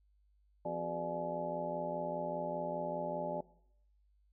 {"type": "harmonic tone with a mistuned harmonic", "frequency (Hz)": 85, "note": "F2", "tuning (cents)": -46, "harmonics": [2, 3, 4, 5, 6, 7, 8, 9, 10], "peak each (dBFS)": [-45, -47, -45, -49, -50, -38, -51, -52, -42], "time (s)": [0.65, 3.41], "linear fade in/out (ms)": 5, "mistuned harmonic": 4, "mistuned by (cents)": 140, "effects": ["noise-tail reverb RT60 0.7 s tail -19 dB re dry", "added 50 Hz sine -67 dBFS peak until 4.32 s"]}